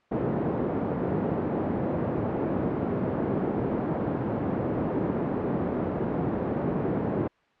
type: band-pass noise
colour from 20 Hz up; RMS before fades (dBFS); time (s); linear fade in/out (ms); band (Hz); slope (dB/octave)
white; -28; 0.11-7.28; 10; 120 to 390; 12
effects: white hiss -64 dBFS RMS until 7.6 s + low-pass 2000 Hz 12 dB/octave